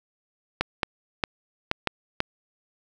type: clicks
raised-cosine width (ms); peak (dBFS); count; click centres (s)
0.3; -6; 6; 0.61 / 0.832 / 1.238 / 1.714 / 1.873 / 2.204
effects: 8-bit